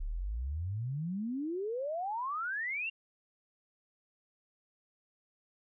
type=exponential sweep; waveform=sine; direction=up; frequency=33.04 to 2818 Hz; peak=-33 dBFS; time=0-2.9 s; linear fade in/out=10 ms; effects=none